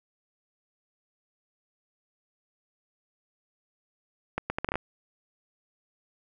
accelerating click train, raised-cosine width 0.5 ms, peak -13 dBFS, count 8, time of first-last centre 4.38-4.756 s, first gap 120 ms, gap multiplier 0.71, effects none

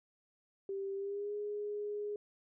sine tone with pitch glide, 392 to 414.8 Hz, G4 to G#4, 0 to -2 cents, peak -36 dBFS, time 0.69-2.16 s, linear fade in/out 2 ms, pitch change +98 cents, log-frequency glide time 0.95-1.34 s, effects none

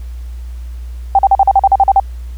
sine tone bursts, 784 Hz, G5, in tune, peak -4 dBFS, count 11, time 1.15-1.999 s, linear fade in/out 2 ms, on 39 ms, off 42 ms, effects added 60 Hz sine -23 dBFS peak until 2.37 s + pink hiss -48 dBFS RMS until 2.37 s

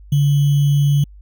sine tone with sample-and-hold, 143.3 Hz, D3, 42 cents flat, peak -11 dBFS, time 0.12-1.04 s, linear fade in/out 5 ms, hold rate 3150 Hz, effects added 50 Hz sine -38 dBFS peak until 1.21 s

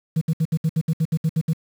sine tone bursts, 160 Hz, D#3, 49 cents sharp, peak -14 dBFS, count 12, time 0.16-1.534 s, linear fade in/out 10 ms, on 54 ms, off 66 ms, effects tanh soft clip ceiling -15 dBFS + 7-bit

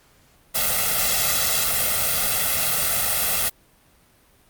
white noise with comb filter, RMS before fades -21 dBFS, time 0.54-3.5 s, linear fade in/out 20 ms, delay 1.5 ms, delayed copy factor +1, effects pink hiss -57 dBFS RMS until 4.49 s + Opus 48 kbps

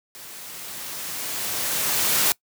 white noise with level ramp, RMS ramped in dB -41 to -19 dBFS, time 0.15-2.32 s, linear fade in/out 0 ms, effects noise-tail reverb RT60 0.1 s tail -23 dB re dry + high-pass 100 Hz 12 dB/octave

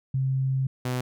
sine / sawtooth tone pair in turn, 132.9 / 125.92 Hz, C3 / B2, +27 / +34 cents, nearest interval minor second, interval 93 cents, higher first, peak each -22 dBFS, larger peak neither, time 0.14-0.67 / 0.85-1.01 s, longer first, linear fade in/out 5 ms, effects none

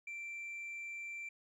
sine tone, 2349 Hz, D7, in tune, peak -39 dBFS, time 0.07-1.29 s, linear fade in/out 5 ms, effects tanh soft clip ceiling -41 dBFS + 13-bit

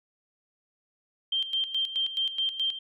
sine tone with tremolo, 3157 Hz, G7, 12 cents sharp, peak -24 dBFS, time 1.32-2.79 s, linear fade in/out 5 ms, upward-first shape square, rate 4.7 Hz, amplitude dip 70%, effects none

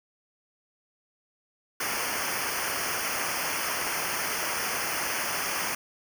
pink noise with comb filter, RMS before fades -30 dBFS, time 1.8-5.75 s, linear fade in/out 5 ms, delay 0.26 ms, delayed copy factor -1, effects none

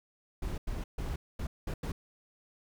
brown noise bursts at uneven times, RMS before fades -35 dBFS, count 6, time 0.42-0.58 / 0.67-0.84 / 0.98-1.16 / 1.39-1.47 / 1.67-1.74 / 1.83-1.92 s, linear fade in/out 5 ms, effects none

